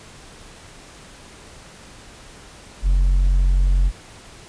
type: tone with hard clipping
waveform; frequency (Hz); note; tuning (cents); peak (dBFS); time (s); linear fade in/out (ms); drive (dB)
triangle; 45.56; F#1; -26; -12; 2.82-3.92; 50; 1
effects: pink hiss -43 dBFS RMS until 4.48 s + resampled to 22050 Hz